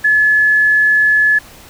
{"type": "tone", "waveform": "sine", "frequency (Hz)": 1714, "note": "A6", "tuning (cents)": -46, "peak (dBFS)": -8, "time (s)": [0.04, 1.39], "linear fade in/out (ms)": 10, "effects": ["pink hiss -39 dBFS RMS until 1.69 s"]}